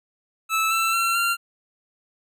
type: tone with pitch steps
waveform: 25% pulse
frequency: 1310 / 1333.7 / 1357.8 / 1382.3 Hz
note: E6 / E6 / F6 / F6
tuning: -11 / +20 / -49 / -18 cents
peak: -16 dBFS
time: 0.49-1.37 s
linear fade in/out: 50 ms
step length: 220 ms
effects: none